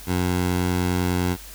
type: tone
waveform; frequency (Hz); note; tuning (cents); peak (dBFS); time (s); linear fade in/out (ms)
15% pulse; 89.9; F#2; -49; -14; 0.06-1.37; 50
effects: added 50 Hz sine -42 dBFS peak until 1.54 s + white hiss -42 dBFS RMS until 1.54 s